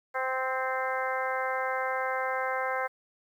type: harmonic tone with a mistuned harmonic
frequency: 260.2 Hz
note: C4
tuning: 9 cents flat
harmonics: 2 / 3 / 4 / 5 / 6 / 7 / 8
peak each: -33 / -34 / -35 / -37 / -35 / -41 / -38 dBFS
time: 0.14-2.88 s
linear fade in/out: 20 ms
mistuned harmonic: 6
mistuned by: +16 cents
effects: 10-bit